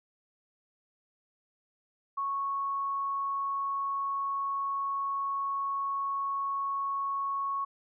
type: tone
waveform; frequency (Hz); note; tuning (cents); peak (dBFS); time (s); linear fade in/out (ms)
sine; 1105; C#6; -6; -29; 2.17-7.65; 10
effects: none